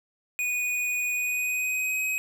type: tone with pitch glide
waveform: square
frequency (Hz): 2472 to 2530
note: D#7 to D#7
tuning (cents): -12 to +28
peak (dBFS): -26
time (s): 0.39-2.18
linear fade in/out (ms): 0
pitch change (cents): +40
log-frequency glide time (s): 1.15-2.03
effects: none